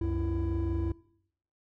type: tone cluster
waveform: triangle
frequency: 67.2 / 92.7 / 332.8 Hz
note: C2 / F#2 / E4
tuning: +47 / +4 / +17 cents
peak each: -29 dBFS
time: 0.01-0.92 s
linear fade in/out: 5 ms
effects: noise-tail reverb RT60 0.7 s tail -21 dB re dry + tanh soft clip ceiling -22 dBFS